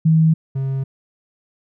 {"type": "tone pair in turn", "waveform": ["sine", "triangle"], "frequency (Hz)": [160, 134.54], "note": ["D#3", "C3"], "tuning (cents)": [49, 49], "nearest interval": "minor third", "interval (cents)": 300, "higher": "first", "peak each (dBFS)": [-10, -17], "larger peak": "first", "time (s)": [[0.05, 0.34], [0.55, 0.84]], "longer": "neither", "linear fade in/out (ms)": 10, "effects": []}